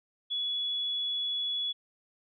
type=tone; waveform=sine; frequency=3393 Hz; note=G#7; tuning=36 cents sharp; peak=-29 dBFS; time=0.3-1.73 s; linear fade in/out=20 ms; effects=none